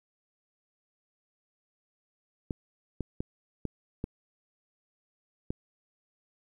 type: clicks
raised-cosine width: 3 ms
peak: -19 dBFS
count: 6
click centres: 2.508 / 3.007 / 3.205 / 3.653 / 4.041 / 5.505 s
effects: 10-bit